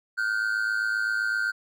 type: tone pair together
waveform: triangle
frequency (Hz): 1428.3 / 1536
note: F6 / G6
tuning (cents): +38 / -36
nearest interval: minor second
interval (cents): 126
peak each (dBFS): -25 / -25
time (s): 0.17-1.52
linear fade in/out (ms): 20
effects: none